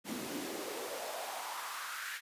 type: noise with high-pass filter sweep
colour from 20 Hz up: pink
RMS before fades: -41 dBFS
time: 0.04-2.21 s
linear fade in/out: 50 ms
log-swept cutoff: 210 to 1800 Hz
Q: 3.6
effects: resampled to 32000 Hz